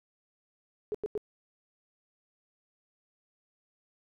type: tone bursts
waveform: sine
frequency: 422 Hz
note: G#4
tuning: 28 cents sharp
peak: -29 dBFS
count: 3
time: 0.92-1.177 s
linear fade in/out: 0 ms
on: 25 ms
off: 91 ms
effects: none